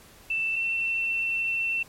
sine tone pair in turn, 2663 / 2694 Hz, E7 / E7, +17 / +37 cents, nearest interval unison, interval 20 cents, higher second, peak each -24 dBFS, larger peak neither, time 0.3-0.56 / 0.56-1.83 s, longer second, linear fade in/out 5 ms, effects pink hiss -52 dBFS RMS until 1.88 s + MP3 64 kbps

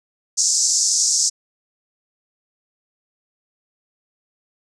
white band-pass noise, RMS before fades -18 dBFS, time 0.37-1.3 s, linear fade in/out 20 ms, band 5200 to 7500 Hz, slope 48 dB/octave, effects none

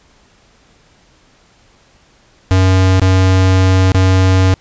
square tone with dropouts, 93.8 Hz, F#2, 24 cents sharp, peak -8 dBFS, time 2.51-4.54 s, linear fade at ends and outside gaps 0 ms, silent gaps 2.997-3.017 / 3.919-3.946 s, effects pink hiss -50 dBFS RMS until 4.6 s + resampled to 16000 Hz

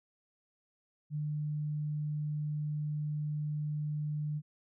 sine tone, 150 Hz, D3, 37 cents sharp, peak -32 dBFS, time 1.1-4.42 s, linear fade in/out 50 ms, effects none

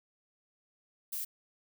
violet noise, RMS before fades -37 dBFS, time 1.12-1.25 s, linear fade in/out 10 ms, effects none

